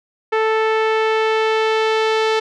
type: tone with low-pass filter sweep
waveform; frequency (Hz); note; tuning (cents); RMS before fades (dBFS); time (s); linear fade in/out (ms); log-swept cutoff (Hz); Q
sawtooth; 440; A4; 0; -17; 0.32-2.4; 10; 2100 to 4000; 1.2
effects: none